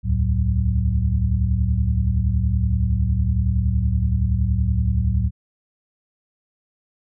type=tone cluster; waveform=sine; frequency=68.7 / 79.4 / 109.7 / 185.2 Hz; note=C#2 / D#2 / A2 / F#3; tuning=-15 / +36 / -5 / +2 cents; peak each=-20 / -24 / -21 / -27 dBFS; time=0.03-5.31 s; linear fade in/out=50 ms; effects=none